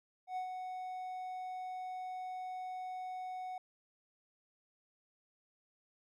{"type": "tone with ADSR envelope", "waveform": "triangle", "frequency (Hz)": 740, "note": "F#5", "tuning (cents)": 0, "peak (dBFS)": -33, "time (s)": [0.27, 3.58], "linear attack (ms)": 96, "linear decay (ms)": 100, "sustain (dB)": -5, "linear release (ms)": 3, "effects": []}